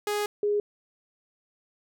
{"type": "tone pair in turn", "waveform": ["sawtooth", "sine"], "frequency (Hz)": [415.3, 413.5], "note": ["G#4", "G#4"], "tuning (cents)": [0, -8], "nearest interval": "unison", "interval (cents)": 8, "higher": "first", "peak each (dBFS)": -22, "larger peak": "neither", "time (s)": [[0.07, 0.26], [0.43, 0.6]], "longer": "first", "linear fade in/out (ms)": 2, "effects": []}